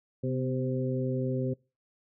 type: harmonic tone with a mistuned harmonic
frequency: 130 Hz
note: C3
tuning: 11 cents flat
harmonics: 1 / 2 / 3 / 4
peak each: -30 / -33 / -35 / -36 dBFS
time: 0.23-1.54 s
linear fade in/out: 10 ms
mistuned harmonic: 2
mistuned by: -40 cents
effects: noise-tail reverb RT60 0.3 s tail -24 dB re dry